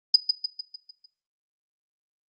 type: tone with echo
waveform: sine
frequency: 4978 Hz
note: D#8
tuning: in tune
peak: -10 dBFS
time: 0.14-0.16 s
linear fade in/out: 5 ms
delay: 150 ms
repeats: 6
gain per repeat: -6 dB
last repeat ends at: 1.06 s
effects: noise-tail reverb RT60 0.4 s tail -18 dB re dry + Opus 24 kbps